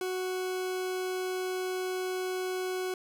40% pulse tone, 370 Hz, F#4, in tune, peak -30 dBFS, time 0.01-2.94 s, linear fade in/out 2 ms, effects none

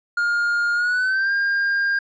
triangle tone with pitch glide, 1415 to 1606.7 Hz, F6 to G6, +22 to +42 cents, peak -16 dBFS, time 0.17-1.99 s, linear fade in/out 5 ms, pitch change +220 cents, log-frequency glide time 0.74-1.33 s, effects resampled to 16000 Hz

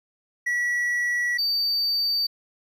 triangle tone pair in turn, 1938 / 4609 Hz, B6 / D8, -33 / -33 cents, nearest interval octave + minor third, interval 1500 cents, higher second, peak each -20 dBFS, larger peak neither, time 0.46-1.38 / 1.38-2.27 s, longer first, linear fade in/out 10 ms, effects none

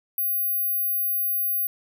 sine tone, 14400 Hz, A9, 39 cents sharp, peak -19 dBFS, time 0.18-1.67 s, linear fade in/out 2 ms, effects tanh soft clip ceiling -21 dBFS + 10-bit

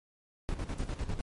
brown noise with tremolo, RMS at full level -33 dBFS, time 0.49-1.21 s, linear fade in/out 0 ms, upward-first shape square, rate 10 Hz, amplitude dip 65%
violet noise with exponential decay, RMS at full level -41 dBFS, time 0.78-0.99 s, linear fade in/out 5 ms, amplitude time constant 45 ms
effects MP3 48 kbps

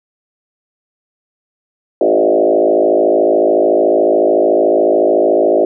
sine tone with frequency modulation, 493.3 Hz, B4, 2 cents flat, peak -8 dBFS, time 2.01-5.65 s, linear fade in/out 2 ms, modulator 53.8 Hz, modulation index 3.2, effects none

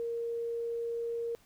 sine tone, 466.2 Hz, A#4, in tune, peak -32 dBFS, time 0-1.35 s, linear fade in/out 0 ms, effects pink hiss -64 dBFS RMS until 1.45 s

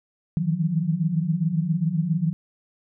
sine tone cluster, 156 / 163.4 / 180.6 Hz, D#3 / E3 / F#3, +5 / -15 / -42 cents, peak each -25 dBFS, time 0.37-2.33 s, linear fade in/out 0 ms, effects none

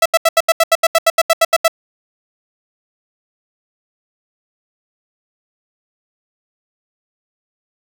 sawtooth tone bursts, 659.3 Hz, E5, in tune, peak -4 dBFS, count 15, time 0.02-1.681 s, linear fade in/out 5 ms, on 37 ms, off 79 ms, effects none

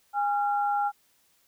sine tone pair together, 818.4 / 1375 Hz, G#5 / F6, -26 / -27 cents, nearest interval major sixth, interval 899 cents, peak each -24 / -31 dBFS, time 0.13-0.92 s, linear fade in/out 50 ms, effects white hiss -66 dBFS RMS until 1.47 s

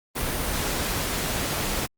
pink noise, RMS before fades -27 dBFS, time 0.15-1.87 s, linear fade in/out 20 ms, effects Opus 32 kbps

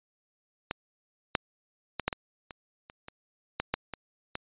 clicks, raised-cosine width 0.3 ms, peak -14 / -7 / -14 / -9 / -17 / -25 / -29 / -26 / -12 / -10 / -20 / -17 dBFS, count 12, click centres 0.711 / 1.352 / 1.997 / 2.08 / 2.128 / 2.508 / 2.899 / 3.084 / 3.6 / 3.74 / 3.937 / 4.354 s, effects resampled to 8000 Hz

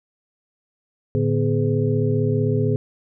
sine tone cluster, 110.8 / 146.4 / 248 / 417.8 / 504 Hz, A2 / D3 / B3 / G#4 / B4, +13 / -5 / +7 / +10 / +35 cents, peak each -21 / -23 / -25 / -23 / -30 dBFS, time 1.15-2.76 s, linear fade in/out 0 ms, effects none

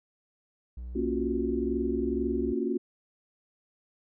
triangle tone with pitch glide, 60.9 to 65.27 Hz, B1 to C2, -24 to -4 cents, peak -34 dBFS, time 0.77-2.53 s, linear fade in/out 5 ms, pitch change +120 cents, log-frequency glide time 1.18-2.18 s
sine chord, Gb major seventh, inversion first, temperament equal with one note detuned, 233.1 / 277.2 / 349.2 / 371.3 Hz, Bb3 / Db4 / F4 / Gb4, 0 / 0 / 0 / +6 cents, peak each -32 dBFS, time 0.95-2.78 s, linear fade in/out 10 ms
effects none

